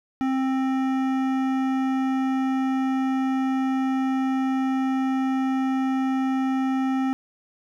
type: tone with hard clipping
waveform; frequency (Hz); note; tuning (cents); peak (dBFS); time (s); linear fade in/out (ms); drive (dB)
sine; 264; C4; +16; -23; 0.21-7.13; 0; 14
effects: none